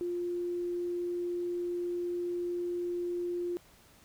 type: tone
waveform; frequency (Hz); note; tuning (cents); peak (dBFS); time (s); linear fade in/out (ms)
sine; 350.9; F4; +8; -31; 0.01-3.57; 0
effects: pink hiss -60 dBFS RMS until 4.04 s